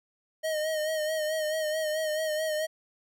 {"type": "tone with vibrato", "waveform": "square", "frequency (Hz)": 622.3, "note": "D#5", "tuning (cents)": 0, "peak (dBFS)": -28, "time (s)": [0.43, 2.67], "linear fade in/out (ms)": 20, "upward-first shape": "sine", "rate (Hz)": 4.6, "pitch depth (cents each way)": 43, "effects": []}